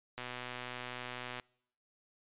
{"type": "click train", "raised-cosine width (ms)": 0.3, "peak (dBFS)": -25, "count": 152, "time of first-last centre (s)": [0.18, 1.398], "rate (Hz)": 124, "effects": ["noise-tail reverb RT60 0.7 s tail -26 dB re dry", "resampled to 8000 Hz"]}